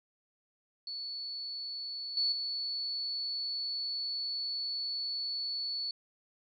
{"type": "tone with level steps", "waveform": "sine", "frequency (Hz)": 4435, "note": "C#8", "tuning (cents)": 0, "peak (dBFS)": [-37, -27, -33], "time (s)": [0.87, 5.91], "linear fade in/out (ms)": 2, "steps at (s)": [2.17, 2.32], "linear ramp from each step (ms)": 2, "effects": []}